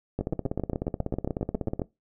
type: two click trains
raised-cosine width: 2 ms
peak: -15 / -15 dBFS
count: 13 / 27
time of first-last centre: 0.19-1.818 / 0.21-1.795 s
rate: 7.37 / 16.4 Hz
effects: noise-tail reverb RT60 0.2 s tail -20 dB re dry